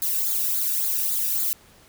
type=noise with flanger; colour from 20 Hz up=violet; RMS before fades=-24 dBFS; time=0.02-1.53 s; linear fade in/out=0 ms; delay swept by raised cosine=0.35 to 0.97 ms; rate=3.6 Hz; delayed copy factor=-0.7; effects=pink hiss -53 dBFS RMS until 1.88 s